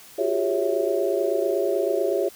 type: tone cluster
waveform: sine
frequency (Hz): 350.3 / 377.5 / 406.4 / 554 / 657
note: F4 / F#4 / G#4 / C#5 / E5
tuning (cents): +5 / +35 / -38 / -1 / -6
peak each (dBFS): -28 / -28 / -25 / -26 / -28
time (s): 0.18-2.29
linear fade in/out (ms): 10
effects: white hiss -47 dBFS RMS until 2.35 s